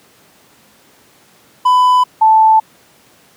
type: tone pair in turn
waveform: triangle / sine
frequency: 1000 / 878.4 Hz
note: B5 / A5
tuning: +21 / -3 cents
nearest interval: major second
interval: 224 cents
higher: first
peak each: -5 dBFS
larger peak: neither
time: 1.65-2.04 / 2.21-2.6 s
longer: neither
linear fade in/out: 10 ms
effects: pink hiss -48 dBFS RMS until 3.36 s + high-pass 150 Hz 12 dB/octave